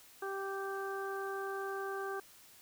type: harmonic tone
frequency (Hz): 390.8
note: G4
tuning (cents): -5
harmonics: 1 / 2 / 3 / 4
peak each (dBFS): -39 / -44 / -44 / -44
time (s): 0.22-2.2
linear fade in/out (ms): 5
effects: white hiss -59 dBFS RMS until 2.61 s